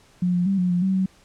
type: tone with pitch steps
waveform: sine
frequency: 179.1 / 177 / 195.2 / 180.4 / 176.6 / 190.6 / 188.7 Hz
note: F3 / F3 / G3 / F#3 / F3 / G3 / F#3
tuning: +44 / +23 / -7 / -44 / +20 / -48 / +34 cents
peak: -18 dBFS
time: 0.22-1.06 s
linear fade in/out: 5 ms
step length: 120 ms
effects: pink hiss -55 dBFS RMS until 1.24 s + low-pass 9000 Hz 12 dB/octave